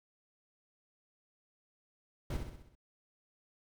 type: noise with echo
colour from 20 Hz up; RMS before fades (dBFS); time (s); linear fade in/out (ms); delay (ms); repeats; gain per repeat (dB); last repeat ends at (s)
brown; -35; 2.3-2.37; 5; 64; 6; -5; 2.754
effects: none